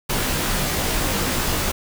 pink noise with comb filter, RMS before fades -22 dBFS, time 0.09-1.72 s, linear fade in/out 10 ms, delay 18 ms, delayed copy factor -0.95, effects none

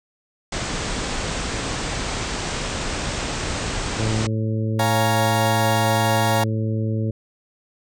pink low-pass noise, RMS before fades -26 dBFS, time 0.52-4.27 s, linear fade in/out 5 ms, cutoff 8600 Hz, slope 96 dB/octave
harmonic tone, 110 Hz, A2, in tune, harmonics 1 / 2 / 3 / 4 / 5, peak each -21 / -27 / -31 / -33 / -35 dBFS, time 3.99-7.11 s, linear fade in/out 5 ms
35% pulse chord, Bb minor seventh, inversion first, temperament equal, 554.4 / 698.5 / 830.6 / 932.3 Hz, Db5 / F5 / Ab5 / Bb5, 0 / 0 / 0 / 0 cents, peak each -23 dBFS, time 4.79-6.44 s, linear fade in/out 5 ms
effects none

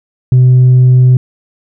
triangle tone with tanh clipping, 127 Hz, B2, 49 cents sharp, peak -3 dBFS, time 0.32-1.17 s, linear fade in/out 2 ms, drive 6 dB, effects none

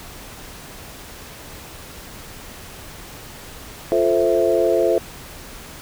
sine chord, F major seventh, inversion none, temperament equal, 349.2 / 440 / 523.3 / 659.3 Hz, F4 / A4 / C5 / E5, 0 / 0 / 0 / 0 cents, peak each -20 dBFS, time 3.92-4.98 s, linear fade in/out 0 ms, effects pink hiss -38 dBFS RMS until 5.81 s

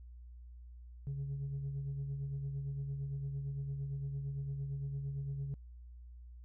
sine tone with tremolo, 138.59 Hz, C#3, in tune, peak -33 dBFS, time 1.07-5.54 s, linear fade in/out 0 ms, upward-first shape sine, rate 8.8 Hz, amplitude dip 45%, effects tanh soft clip ceiling -34 dBFS + added 60 Hz sine -49 dBFS peak until 6.44 s

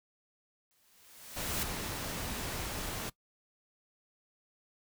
white noise with exponential growth, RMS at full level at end -34 dBFS, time 0.71-1.63 s, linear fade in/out 0 ms, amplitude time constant 200 ms
pink noise, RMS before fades -38 dBFS, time 1.36-3.1 s, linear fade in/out 10 ms
effects noise-tail reverb RT60 0.1 s tail -21 dB re dry

